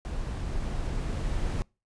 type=noise with level ramp; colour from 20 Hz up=brown; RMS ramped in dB=-33 to -28 dBFS; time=0.05-1.62 s; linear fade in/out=0 ms; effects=noise-tail reverb RT60 0.3 s tail -26 dB re dry + resampled to 22050 Hz